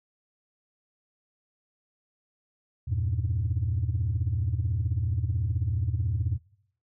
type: chord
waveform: sine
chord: E diminished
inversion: none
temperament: equal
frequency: 82.41 / 98 / 116.54 Hz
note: E2 / G2 / Bb2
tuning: 0 / 0 / 0 cents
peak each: -28 dBFS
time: 2.87-6.38 s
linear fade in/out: 20 ms
effects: noise-tail reverb RT60 0.7 s tail -24 dB re dry + tanh soft clip ceiling -19 dBFS